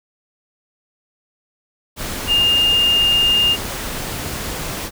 sine tone in noise, 2820 Hz, F7, 16 cents sharp, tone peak -12 dBFS, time 2.27-3.57 s, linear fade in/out 50 ms, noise pink, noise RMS -26 dBFS, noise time 1.96-4.91 s, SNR +11 dB, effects none

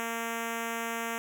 5% pulse tone with notch filter, 230 Hz, A#3, 23 cents flat, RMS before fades -34 dBFS, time 0-1.18 s, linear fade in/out 0 ms, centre 4300 Hz, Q 1.2, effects none

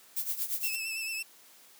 violet noise with tremolo, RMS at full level -30 dBFS, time 0.16-0.76 s, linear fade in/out 10 ms, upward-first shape triangle, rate 8.6 Hz, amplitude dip 85%
sawtooth tone with vibrato, 2637 Hz, E7, in tune, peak -30 dBFS, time 0.63-1.23 s, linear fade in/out 10 ms, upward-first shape triangle, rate 9 Hz, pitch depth 45 cents each way
effects white hiss -57 dBFS RMS until 1.79 s + high-pass 200 Hz 12 dB/octave

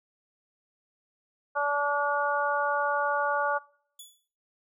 harmonic tone, 288.3 Hz, D4, 32 cents flat, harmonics 2 / 3 / 4 / 5, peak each -30 / -30 / -30 / -30 dBFS, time 1.55-3.59 s, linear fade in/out 20 ms
15% pulse tone with exponential decay, 3425 Hz, A7, 47 cents flat, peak -34 dBFS, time 3.99-4.28 s, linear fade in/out 5 ms, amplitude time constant 61 ms
effects noise-tail reverb RT60 0.6 s tail -23 dB re dry

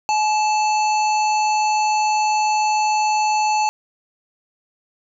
harmonic tone with a mistuned harmonic, 880 Hz, A5, in tune, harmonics 1 / 3 / 5 / 7 / 8, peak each -16 / -26 / -30 / -33 / -34 dBFS, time 0.09-3.69 s, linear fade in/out 0 ms, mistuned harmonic 1, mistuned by -54 cents, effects none

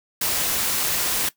white noise, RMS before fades -23 dBFS, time 0.21-1.29 s, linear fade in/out 5 ms, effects noise-tail reverb RT60 0.1 s tail -17 dB re dry

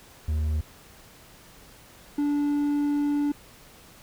triangle tone pair in turn, 76.9 / 290.3 Hz, D#2 / D4, -20 / -20 cents, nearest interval octave + major seventh, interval 2300 cents, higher second, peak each -21 / -20 dBFS, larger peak second, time 0.28-0.61 / 2.18-3.32 s, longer second, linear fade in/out 5 ms, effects pink hiss -51 dBFS RMS until 4.02 s

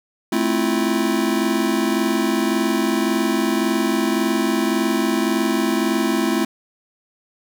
square chord, F major seventh, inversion first, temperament just, 218.3 / 261.9 / 327.4 / 349.2 Hz, A3 / C4 / E4 / F4, -13 / +2 / -12 / 0 cents, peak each -23 / -24 / -23 / -25 dBFS, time 0.32-6.45 s, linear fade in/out 5 ms, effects none

